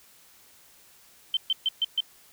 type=tone bursts; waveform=sine; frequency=3100 Hz; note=G7; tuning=20 cents flat; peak=-21 dBFS; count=5; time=1.34-2.005 s; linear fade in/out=2 ms; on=29 ms; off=130 ms; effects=white hiss -56 dBFS RMS until 2.32 s